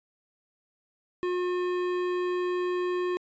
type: tone with hard clipping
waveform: triangle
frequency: 359.4 Hz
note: F4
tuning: 50 cents sharp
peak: -28 dBFS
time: 1.23-3.17 s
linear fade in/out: 0 ms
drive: 18 dB
effects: resampled to 16000 Hz